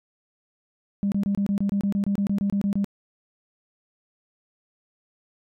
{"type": "tone bursts", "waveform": "sine", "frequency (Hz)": 200, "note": "G3", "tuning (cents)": 35, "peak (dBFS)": -19, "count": 16, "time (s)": [1.03, 2.844], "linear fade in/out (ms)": 0, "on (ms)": 89, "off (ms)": 26, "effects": ["tanh soft clip ceiling -17 dBFS"]}